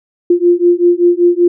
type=beating tone pair; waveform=sine; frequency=347.2 / 352.4 Hz; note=F4 / F4; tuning=-10 / +16 cents; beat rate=5.2 Hz; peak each=-10 dBFS; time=0.3-1.48 s; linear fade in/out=5 ms; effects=none